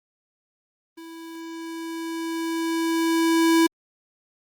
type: tone with level ramp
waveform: square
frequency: 329.2 Hz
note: E4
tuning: 2 cents flat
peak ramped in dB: -39 to -15 dBFS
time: 0.97-3.67 s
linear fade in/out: 10 ms
effects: Opus 24 kbps